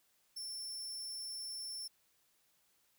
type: tone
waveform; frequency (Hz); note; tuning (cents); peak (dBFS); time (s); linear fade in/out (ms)
sawtooth; 5390; E8; +38; -39; 0.36-1.88; 10
effects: white hiss -74 dBFS RMS until 2.98 s